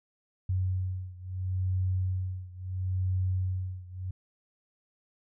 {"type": "beating tone pair", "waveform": "sine", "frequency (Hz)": [92.5, 93.24], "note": ["F#2", "F#2"], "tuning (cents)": [0, 14], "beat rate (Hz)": 0.74, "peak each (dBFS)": [-30, -32], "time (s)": [0.49, 4.11], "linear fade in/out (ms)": 5, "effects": []}